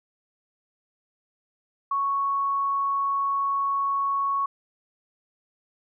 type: tone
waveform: sine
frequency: 1108.7 Hz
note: C#6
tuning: in tune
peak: -22 dBFS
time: 1.91-4.46 s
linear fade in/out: 5 ms
effects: none